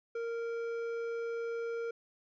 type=tone with hard clipping; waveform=triangle; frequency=463.7 Hz; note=A#4; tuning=9 cents flat; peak=-36 dBFS; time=0.15-1.91 s; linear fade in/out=5 ms; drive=12 dB; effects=resampled to 16000 Hz